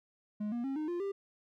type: tone with pitch steps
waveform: triangle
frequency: 209.9 / 238.3 / 270.6 / 307.3 / 349 / 396.2 Hz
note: G#3 / A#3 / C#4 / D#4 / F4 / G4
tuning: +19 / +38 / -42 / -21 / -1 / +18 cents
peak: -31 dBFS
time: 0.4-1.12 s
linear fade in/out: 10 ms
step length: 120 ms
effects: none